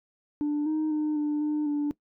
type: tone with pitch steps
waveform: sine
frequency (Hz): 295.1 / 310.6 / 304 / 297.3 / 300.7 / 292.5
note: D4 / D#4 / D#4 / D4 / D4 / D4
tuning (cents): +8 / -3 / -40 / +21 / +41 / -7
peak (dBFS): -22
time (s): 0.41-1.91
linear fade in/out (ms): 0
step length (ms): 250
effects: noise-tail reverb RT60 0.1 s tail -20 dB re dry + tanh soft clip ceiling -23 dBFS

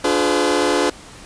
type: chord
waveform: sawtooth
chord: D diminished seventh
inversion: none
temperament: just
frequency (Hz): 293.7 / 352.4 / 422.9 / 507.5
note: D4 / F4 / Ab4 / Cb5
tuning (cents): 0 / +16 / +31 / +47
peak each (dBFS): -17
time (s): 0.04-0.9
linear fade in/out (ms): 5
effects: pink hiss -40 dBFS RMS until 1.25 s + resampled to 22050 Hz

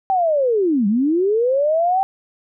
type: linear two-way sweep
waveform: sine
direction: down then up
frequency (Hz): 784 to 193.1 to 784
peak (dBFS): -14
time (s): 0.1-2.03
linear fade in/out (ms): 0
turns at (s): 0.87
effects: none

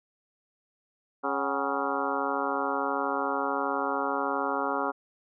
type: harmonic tone with a mistuned harmonic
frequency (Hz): 138.59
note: C#3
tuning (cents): 0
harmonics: 2 / 3 / 4 / 5 / 6 / 7 / 8 / 9 / 10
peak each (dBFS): -35 / -35 / -35 / -35 / -35 / -35 / -35 / -35 / -35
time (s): 1.23-4.92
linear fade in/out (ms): 20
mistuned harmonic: 5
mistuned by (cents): +110
effects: none

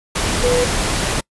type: tone in noise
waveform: sine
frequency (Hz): 492.3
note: B4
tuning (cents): -6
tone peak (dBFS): -14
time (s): 0.43-0.65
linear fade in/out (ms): 10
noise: pink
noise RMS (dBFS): -19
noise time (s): 0.15-1.21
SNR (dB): +2
effects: noise-tail reverb RT60 0.1 s tail -26 dB re dry + resampled to 24000 Hz

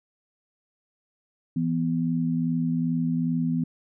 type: tone pair together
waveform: sine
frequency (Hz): 165.9 / 248.4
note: E3 / B3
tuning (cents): +11 / +10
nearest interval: perfect fifth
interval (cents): 699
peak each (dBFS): -25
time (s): 1.56-3.64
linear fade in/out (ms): 5
effects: none

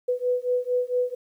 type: beating tone pair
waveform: sine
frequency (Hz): 493.9 / 498.3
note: B4 / B4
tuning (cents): 0 / +15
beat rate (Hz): 4.4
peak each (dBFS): -25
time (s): 0.08-1.15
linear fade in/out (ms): 10
effects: 10-bit

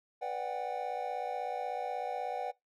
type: chord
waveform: triangle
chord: G major seventh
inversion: first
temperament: equal with one note detuned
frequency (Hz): 493.9 / 587.3 / 740 / 796.3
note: B4 / D5 / F#5 / G5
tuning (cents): 0 / 0 / 0 / +27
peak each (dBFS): -39 / -40 / -35 / -38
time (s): 0.21-2.52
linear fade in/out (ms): 20
effects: noise-tail reverb RT60 0.2 s tail -24 dB re dry

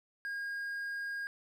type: tone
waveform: triangle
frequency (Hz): 1626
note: G#6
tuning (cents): -37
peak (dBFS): -34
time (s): 0.25-1.27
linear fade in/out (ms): 0
effects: none

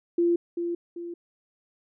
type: tone with echo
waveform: sine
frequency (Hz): 343.8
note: F4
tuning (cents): -27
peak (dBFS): -19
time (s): 0.18-0.36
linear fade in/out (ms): 5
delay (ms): 390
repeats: 2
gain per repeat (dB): -7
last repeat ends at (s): 1.14
effects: none

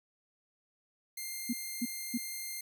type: tone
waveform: 5% pulse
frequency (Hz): 2106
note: C7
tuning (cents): +11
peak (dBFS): -28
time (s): 1.17-2.61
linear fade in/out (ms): 5
type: tone bursts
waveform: sine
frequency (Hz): 238.9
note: A#3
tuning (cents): +43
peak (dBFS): -29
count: 3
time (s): 1.49-2.179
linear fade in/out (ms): 10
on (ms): 43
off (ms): 280
effects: none

